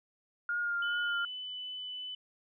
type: tone with vibrato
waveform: sine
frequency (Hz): 1414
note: F6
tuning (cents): +21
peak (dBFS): -30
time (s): 0.49-1.25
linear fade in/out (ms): 2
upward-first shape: triangle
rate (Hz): 2.5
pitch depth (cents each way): 23
type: tone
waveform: sine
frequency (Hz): 2999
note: F#7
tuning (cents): +23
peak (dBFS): -38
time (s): 0.82-2.15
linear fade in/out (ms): 5
effects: none